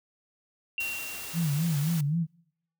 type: tone with exponential decay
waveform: sine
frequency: 2749 Hz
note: F7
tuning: 28 cents flat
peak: -27 dBFS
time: 0.78-1.93 s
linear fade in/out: 1 ms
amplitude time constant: 250 ms
type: noise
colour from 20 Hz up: white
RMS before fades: -39 dBFS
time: 0.8-2.01 s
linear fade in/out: 5 ms
type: tone with vibrato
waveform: sine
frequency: 155.56 Hz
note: D#3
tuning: in tune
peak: -24 dBFS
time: 1.33-2.27 s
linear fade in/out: 50 ms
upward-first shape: sine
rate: 3.8 Hz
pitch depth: 160 cents each way
effects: noise-tail reverb RT60 0.7 s tail -25 dB re dry